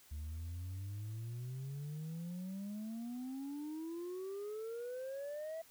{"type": "exponential sweep", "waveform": "sine", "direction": "up", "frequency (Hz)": [72.8, 659.3], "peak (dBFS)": -38, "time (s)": [0.11, 5.62], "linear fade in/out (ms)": 10, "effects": ["tanh soft clip ceiling -40 dBFS", "white hiss -63 dBFS RMS until 5.7 s"]}